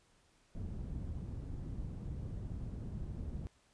white low-pass noise, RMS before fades -42 dBFS, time 0.55-3.47 s, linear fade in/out 0 ms, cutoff 120 Hz, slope 12 dB/octave, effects pink hiss -70 dBFS RMS until 3.73 s + resampled to 22050 Hz

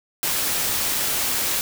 white noise, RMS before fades -23 dBFS, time 0.23-1.61 s, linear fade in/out 0 ms, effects none

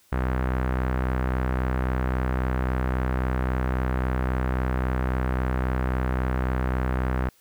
sawtooth tone with low-pass filter, 63.7 Hz, C2, 46 cents flat, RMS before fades -25 dBFS, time 0.12-7.29 s, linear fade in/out 5 ms, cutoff 1600 Hz, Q 1.7, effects white hiss -60 dBFS RMS until 7.4 s

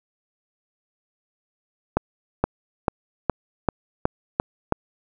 accelerating click train, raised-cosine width 1 ms, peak -4 dBFS, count 8, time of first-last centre 1.97-4.724 s, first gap 470 ms, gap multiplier 0.94, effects none

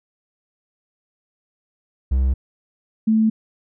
triangle / sine tone pair in turn, 65.41 / 220 Hz, C2 / A3, 0 / 0 cents, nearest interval octave + major sixth, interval 2100 cents, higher second, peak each -13 dBFS, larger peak neither, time 2.11-2.34 / 3.07-3.3 s, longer neither, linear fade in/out 10 ms, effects none

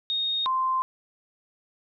sine tone pair in turn, 3714 / 1042.2 Hz, A#7 / C6, -7 / -7 cents, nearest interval octave + minor seventh, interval 2200 cents, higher first, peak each -24 / -22 dBFS, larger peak second, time 0.1-0.46 / 0.46-0.82 s, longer neither, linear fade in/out 0 ms, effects none

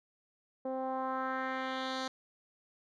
10% pulse tone with low-pass filter sweep, 261.6 Hz, C4, in tune, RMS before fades -36 dBFS, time 0.65-2.08 s, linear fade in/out 5 ms, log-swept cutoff 550 to 5200 Hz, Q 2, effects none

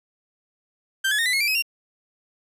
30% pulse tone with pitch steps, 1568 / 1700.1 / 1843.3 / 1998.5 / 2167 / 2349 / 2547 / 2762 Hz, G6 / G#6 / A#6 / B6 / C#7 / D7 / D#7 / F7, 0 / +40 / -20 / +20 / -40 / 0 / +40 / -20 cents, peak -17 dBFS, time 1.04-1.624 s, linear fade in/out 10 ms, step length 73 ms, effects resampled to 32000 Hz

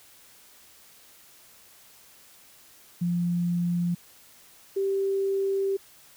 sine tone pair in turn, 174.1 / 390.8 Hz, F3 / G4, -5 / -5 cents, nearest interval octave + major second, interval 1400 cents, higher second, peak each -23 dBFS, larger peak neither, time 3.01-3.95 / 4.76-5.77 s, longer second, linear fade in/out 10 ms, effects white hiss -54 dBFS RMS until 6.16 s

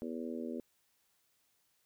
harmonic tone, 81.6 Hz, E2, 17 cents flat, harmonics 3 / 4 / 5 / 6 / 7, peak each -40 / -44 / -45 / -47 / -49 dBFS, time 0.02-0.6 s, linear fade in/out 0 ms, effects white hiss -75 dBFS RMS until 1.85 s

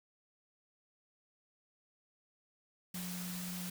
sine tone in noise, 179.7 Hz, F3, 50 cents sharp, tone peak -41 dBFS, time 2.94-3.7 s, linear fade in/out 5 ms, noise white, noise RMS -45 dBFS, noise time 2.94-3.7 s, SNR +1 dB, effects none

